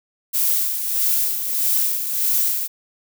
violet noise with tremolo, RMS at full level -18 dBFS, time 0.33-2.68 s, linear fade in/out 20 ms, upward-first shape sine, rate 1.6 Hz, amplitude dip 55%, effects none

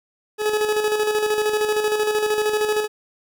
40% pulse tone with tremolo, 425 Hz, G#4, 40 cents sharp, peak -16 dBFS, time 0.38-2.88 s, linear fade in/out 50 ms, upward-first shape square, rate 13 Hz, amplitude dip 45%, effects none

